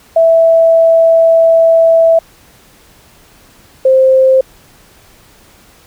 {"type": "tone pair in turn", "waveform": "sine", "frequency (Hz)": [658, 525.1], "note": ["E5", "C5"], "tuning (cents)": [-3, 6], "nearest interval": "major third", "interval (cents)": 391, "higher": "first", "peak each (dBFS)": -4, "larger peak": "neither", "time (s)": [[0.16, 2.19], [3.85, 4.41]], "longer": "first", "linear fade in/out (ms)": 5, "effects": ["pink hiss -44 dBFS RMS until 5.86 s"]}